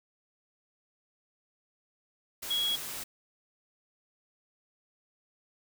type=tone in noise; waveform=sine; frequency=3322 Hz; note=G#7; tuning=in tune; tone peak=-27 dBFS; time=2.5-2.76 s; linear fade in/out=10 ms; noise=white; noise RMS=-39 dBFS; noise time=2.42-3.04 s; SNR=+9 dB; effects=none

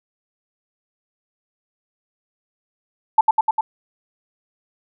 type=tone with echo; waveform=sine; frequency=880 Hz; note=A5; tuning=in tune; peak=-7 dBFS; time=3.18-3.21 s; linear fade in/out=5 ms; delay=100 ms; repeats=4; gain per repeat=-2 dB; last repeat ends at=3.61 s; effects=none

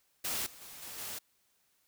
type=noise with level steps; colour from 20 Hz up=white; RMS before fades=-35 / -53 / -49 / -45 / -41 dBFS; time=0.24-1.19 s; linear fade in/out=10 ms; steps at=0.46 / 0.61 / 0.82 / 0.98 s; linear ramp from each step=5 ms; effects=white hiss -73 dBFS RMS until 1.87 s

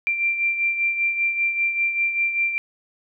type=beating tone pair; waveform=sine; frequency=2362 / 2367.1 Hz; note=D7 / D7; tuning=+9 / +13 cents; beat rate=5.1 Hz; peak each=-20 / -28 dBFS; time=0.07-2.58 s; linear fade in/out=0 ms; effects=none

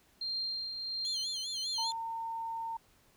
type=tone with tremolo; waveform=sine; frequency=4186 Hz; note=C8; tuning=in tune; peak=-32 dBFS; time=0.21-1.91 s; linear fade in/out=5 ms; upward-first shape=triangle; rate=1.4 Hz; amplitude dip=50%
type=tone with vibrato; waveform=25% pulse; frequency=3267 Hz; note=G#7; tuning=29 cents flat; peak=-36 dBFS; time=1.05-1.92 s; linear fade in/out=0 ms; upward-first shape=sine; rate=5 Hz; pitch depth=140 cents each way
type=tone; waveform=sine; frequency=910 Hz; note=A#5; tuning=42 cents flat; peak=-35 dBFS; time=1.78-2.77 s; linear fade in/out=5 ms
effects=pink hiss -66 dBFS RMS until 3.16 s

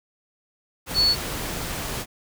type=tone in noise; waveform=sine; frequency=4420 Hz; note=C#8; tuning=6 cents flat; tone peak=-16 dBFS; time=0.94-1.16 s; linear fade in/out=50 ms; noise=pink; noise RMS=-30 dBFS; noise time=0.86-2.06 s; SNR=+11 dB; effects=none

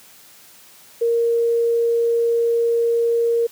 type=tone; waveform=sine; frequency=466.2 Hz; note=A#4; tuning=in tune; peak=-15 dBFS; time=1.01-3.47 s; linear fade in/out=10 ms; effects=white hiss -47 dBFS RMS until 3.51 s + high-pass 100 Hz 12 dB/octave

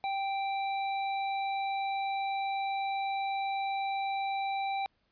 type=tone; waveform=square; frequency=784 Hz; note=G5; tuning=in tune; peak=-31 dBFS; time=0.04-4.86 s; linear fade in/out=0 ms; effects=pink hiss -74 dBFS RMS until 5.11 s + resampled to 11025 Hz

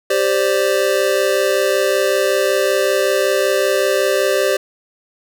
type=chord; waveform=square; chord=G suspended fourth; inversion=none; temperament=just; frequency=392 / 522.7 / 588 Hz; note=G4 / C5 / D5; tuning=0 / -2 / +2 cents; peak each=-19 dBFS; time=0.1-4.57 s; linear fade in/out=5 ms; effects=none

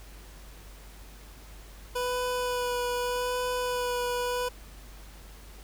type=tone with vibrato; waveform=25% pulse; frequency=493.9 Hz; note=B4; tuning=in tune; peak=-24 dBFS; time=1.95-4.49 s; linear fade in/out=10 ms; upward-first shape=sine; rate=0.82 Hz; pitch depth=15 cents each way; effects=added 49 Hz sine -46 dBFS peak until 5.63 s + pink hiss -52 dBFS RMS until 5.63 s

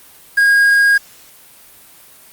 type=tone with quantisation; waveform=triangle; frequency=1632 Hz; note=G#6; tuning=31 cents flat; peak=-6 dBFS; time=0.37-0.98 s; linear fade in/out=10 ms; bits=5; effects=white hiss -43 dBFS RMS until 2.32 s + Opus 32 kbps

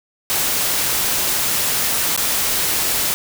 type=noise with dropouts; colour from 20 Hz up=white; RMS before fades=-19 dBFS; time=0.3-3.14 s; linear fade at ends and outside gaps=0 ms; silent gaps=2.163-2.176 s; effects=none

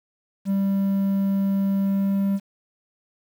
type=tone with pitch glide; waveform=triangle; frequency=196 to 197.14 Hz; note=G3 to G3; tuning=0 to +10 cents; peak=-17 dBFS; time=0.45-2.4 s; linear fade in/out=50 ms; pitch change=+10 cents; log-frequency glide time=1.85-2.26 s; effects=8-bit

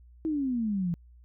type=exponential sweep; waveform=sine; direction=down; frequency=325.7 to 166.1 Hz; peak=-26 dBFS; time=0.25-0.94 s; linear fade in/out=0 ms; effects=added 60 Hz sine -51 dBFS peak until 1.24 s

